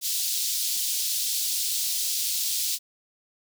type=high-pass noise; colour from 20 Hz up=pink; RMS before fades=-27 dBFS; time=0.01-2.79 s; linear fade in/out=50 ms; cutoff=3800 Hz; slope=24 dB/octave; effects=none